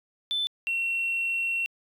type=tone pair in turn; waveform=triangle; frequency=3520 / 2723 Hz; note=A7 / F7; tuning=0 / -44 cents; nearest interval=major third; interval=444 cents; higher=first; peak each=-22 dBFS; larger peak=neither; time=0.31-0.47 / 0.67-1.66 s; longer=second; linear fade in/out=0 ms; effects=tanh soft clip ceiling -22 dBFS